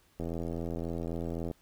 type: click train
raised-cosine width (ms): 2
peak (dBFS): -23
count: 111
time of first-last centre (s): 0.2-1.513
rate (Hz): 83.8
effects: pink hiss -66 dBFS RMS until 1.61 s